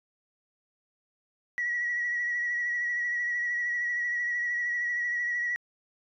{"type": "tone with vibrato", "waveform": "sine", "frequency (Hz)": 1926, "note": "B6", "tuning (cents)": -44, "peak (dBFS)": -26, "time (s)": [1.58, 5.56], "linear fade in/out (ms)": 0, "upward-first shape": "sine", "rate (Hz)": 13, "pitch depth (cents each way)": 29, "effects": ["tanh soft clip ceiling -22 dBFS"]}